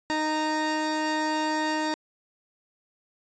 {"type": "tone pair together", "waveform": "30% pulse", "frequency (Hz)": [309.6, 927.8], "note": ["D#4", "A#5"], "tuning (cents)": [-9, -8], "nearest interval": "octave + perfect fifth", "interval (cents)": 1901, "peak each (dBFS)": -25, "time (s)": [0.1, 1.94], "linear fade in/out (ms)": 0, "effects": ["resampled to 16000 Hz"]}